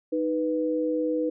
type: tone pair together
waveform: sine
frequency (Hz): 311.1 / 493.5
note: D#4 / B4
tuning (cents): 0 / -1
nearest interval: minor sixth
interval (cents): 799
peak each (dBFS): -26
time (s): 0.12-1.3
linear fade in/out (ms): 10
effects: none